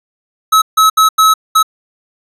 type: tone bursts at uneven times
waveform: square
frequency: 1290 Hz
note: E6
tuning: 38 cents flat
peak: -6 dBFS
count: 5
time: 0.52-0.62 / 0.77-0.9 / 0.97-1.09 / 1.18-1.34 / 1.55-1.63 s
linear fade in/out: 10 ms
effects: resampled to 32000 Hz